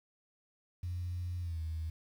sine tone with pitch glide, 88.6 to 80.31 Hz, F2 to E2, +25 to -45 cents, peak -34 dBFS, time 0.83-1.9 s, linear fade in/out 5 ms, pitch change -170 cents, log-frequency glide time 1.4-1.6 s, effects tanh soft clip ceiling -30 dBFS + 10-bit

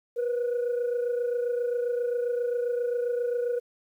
sine tone pair together, 480.5 / 508 Hz, B4 / B4, -48 / +49 cents, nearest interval minor second, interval 97 cents, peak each -24 / -31 dBFS, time 0.16-3.6 s, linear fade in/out 20 ms, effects tanh soft clip ceiling -22 dBFS + 10-bit

